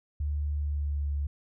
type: tone with pitch glide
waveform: sine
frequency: 73.42 to 71.78 Hz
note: D2 to D2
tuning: 0 to -39 cents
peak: -27 dBFS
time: 0.2-1.27 s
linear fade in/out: 5 ms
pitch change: -39 cents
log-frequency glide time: 0.56-1.11 s
effects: none